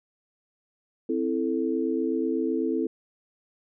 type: chord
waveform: sine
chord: A minor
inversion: first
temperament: equal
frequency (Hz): 261.6 / 329.6 / 440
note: C4 / E4 / A4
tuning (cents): 0 / 0 / 0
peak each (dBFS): -28 / -27 / -29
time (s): 1.09-2.87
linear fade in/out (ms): 5
effects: none